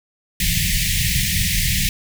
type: band-stop noise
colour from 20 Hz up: pink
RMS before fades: -19 dBFS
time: 0.4-1.89 s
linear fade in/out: 2 ms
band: 200 to 1800 Hz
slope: 96 dB/octave
effects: none